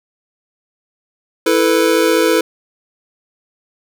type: chord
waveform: square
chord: E suspended fourth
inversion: none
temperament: just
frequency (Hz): 329.6 / 439.5 / 494.4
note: E4 / A4 / B4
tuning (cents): 0 / -2 / +2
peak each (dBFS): -16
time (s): 1.46-2.41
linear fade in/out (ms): 5
effects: none